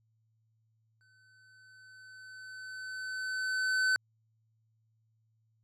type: tone with exponential growth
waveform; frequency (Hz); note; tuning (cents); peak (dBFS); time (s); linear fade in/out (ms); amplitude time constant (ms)
square; 1519; F#6; +45; -25; 1.01-3.96; 0; 640
effects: added 111 Hz sine -70 dBFS peak until 5.63 s + low-pass 7000 Hz 12 dB/octave